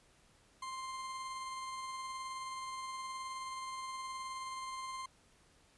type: tone with tremolo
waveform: 40% pulse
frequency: 1050 Hz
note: C6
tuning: 6 cents sharp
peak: -39 dBFS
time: 0.62-5.06 s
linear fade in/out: 5 ms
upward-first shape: sine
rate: 19 Hz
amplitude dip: 25%
effects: pink hiss -67 dBFS RMS until 5.77 s + resampled to 24000 Hz